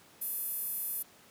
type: tone with high-pass filter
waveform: sawtooth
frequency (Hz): 862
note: A5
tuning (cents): -36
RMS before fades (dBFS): -36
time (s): 0.21-1.03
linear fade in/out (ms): 10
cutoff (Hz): 12000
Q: 5.9
effects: pink hiss -58 dBFS RMS until 1.3 s + high-pass 150 Hz 12 dB/octave